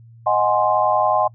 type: chord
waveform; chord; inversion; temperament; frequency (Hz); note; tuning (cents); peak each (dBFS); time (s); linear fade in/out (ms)
sine; Ab dominant seventh; second; equal; 622.3 / 740 / 830.6 / 1046.5; Eb5 / Gb5 / Ab5 / C6; 0 / 0 / 0 / 0; -20; 0.26-1.28; 10
effects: noise-tail reverb RT60 0.1 s tail -26 dB re dry + added 115 Hz sine -42 dBFS peak until 1.34 s